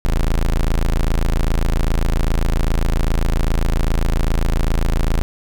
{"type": "tone", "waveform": "35% pulse", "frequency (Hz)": 27.5, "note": "A0", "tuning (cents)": 0, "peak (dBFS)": -12, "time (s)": [0.05, 5.22], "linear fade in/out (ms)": 0, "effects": []}